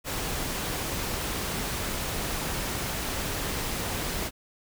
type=noise; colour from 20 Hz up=pink; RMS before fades=-31 dBFS; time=0.04-4.31 s; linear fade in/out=50 ms; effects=none